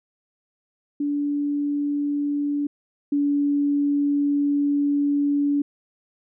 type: tone pair in turn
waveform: sine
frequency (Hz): 289 / 286.8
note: D4 / D4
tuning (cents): -28 / -41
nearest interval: unison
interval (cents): 13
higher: first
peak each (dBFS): -21 / -18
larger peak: second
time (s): 1-2.67 / 3.12-5.62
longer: second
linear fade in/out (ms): 5
effects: none